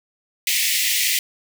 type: high-pass noise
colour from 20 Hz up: pink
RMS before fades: -20 dBFS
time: 0.47-1.19 s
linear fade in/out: 2 ms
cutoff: 1900 Hz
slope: 96 dB/octave
effects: none